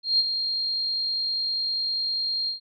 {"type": "tone with ADSR envelope", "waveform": "sine", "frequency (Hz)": 4215, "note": "C8", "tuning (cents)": 12, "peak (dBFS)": -16, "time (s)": [0.03, 2.6], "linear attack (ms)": 160, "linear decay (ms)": 36, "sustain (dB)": -8, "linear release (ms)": 120, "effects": []}